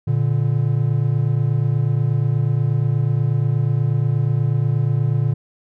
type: tone pair together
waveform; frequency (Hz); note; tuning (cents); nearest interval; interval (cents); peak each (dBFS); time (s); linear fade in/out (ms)
triangle; 116.54 / 144.85; A#2 / D3; 0 / -24; major third; 376; -16 / -17; 0.07-5.34; 10
effects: none